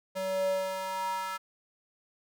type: tone with high-pass filter sweep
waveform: square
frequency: 189.3 Hz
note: F#3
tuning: 40 cents sharp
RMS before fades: -32 dBFS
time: 0.15-1.38 s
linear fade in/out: 20 ms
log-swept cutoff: 430 to 1200 Hz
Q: 5
effects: none